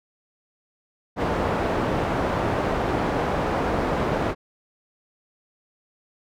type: low-pass noise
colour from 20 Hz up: white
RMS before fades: -24 dBFS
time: 1.16-4.35 s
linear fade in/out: 50 ms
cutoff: 800 Hz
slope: 12 dB/octave
effects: none